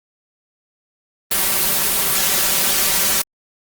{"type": "noise with comb filter", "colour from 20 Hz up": "white", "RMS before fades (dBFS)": -17, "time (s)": [1.31, 3.22], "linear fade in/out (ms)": 5, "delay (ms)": 5.2, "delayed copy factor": 0.95, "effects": ["Opus 24 kbps"]}